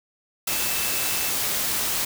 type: tone in noise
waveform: sine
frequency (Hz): 2637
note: E7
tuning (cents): 0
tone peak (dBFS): -35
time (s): 0.47-1.31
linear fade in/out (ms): 5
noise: white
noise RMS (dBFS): -25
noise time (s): 0.47-2.05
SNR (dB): -13
effects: none